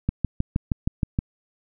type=click train; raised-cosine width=5 ms; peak=-9 dBFS; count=8; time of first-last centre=0.09-1.189 s; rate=6.37 Hz; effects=none